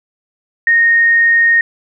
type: tone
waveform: sine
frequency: 1854 Hz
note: A#6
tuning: 10 cents flat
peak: -7 dBFS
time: 0.67-1.61 s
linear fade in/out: 2 ms
effects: none